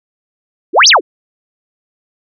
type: exponential two-way sweep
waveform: sine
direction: up then down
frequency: 279.1 to 6500 to 279.1 Hz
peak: -3 dBFS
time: 0.73-1.01 s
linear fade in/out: 50 ms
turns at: 0.88 s
effects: none